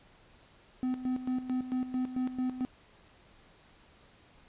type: tone with tremolo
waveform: triangle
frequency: 254.6 Hz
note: C4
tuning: 47 cents flat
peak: -26 dBFS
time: 0.83-2.65 s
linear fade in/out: 0 ms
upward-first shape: square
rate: 4.5 Hz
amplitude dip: 70%
effects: pink hiss -60 dBFS RMS until 4.48 s + resampled to 8000 Hz